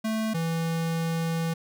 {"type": "tone pair in turn", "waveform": "square", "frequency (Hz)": [220, 164.81], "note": ["A3", "E3"], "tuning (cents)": [0, 0], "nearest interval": "perfect fourth", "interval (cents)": 500, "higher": "first", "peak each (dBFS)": -26, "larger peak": "neither", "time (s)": [[0.04, 0.34], [0.34, 1.54]], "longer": "second", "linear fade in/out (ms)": 10, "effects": []}